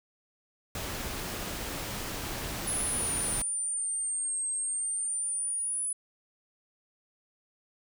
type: noise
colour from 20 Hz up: pink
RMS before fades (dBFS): -36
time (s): 0.75-3.42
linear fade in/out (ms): 2
type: linear two-way sweep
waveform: sine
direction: down then up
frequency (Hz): 9956 to 8360 to 9956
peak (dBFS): -29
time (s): 2.67-5.93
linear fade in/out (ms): 5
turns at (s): 4.48
effects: none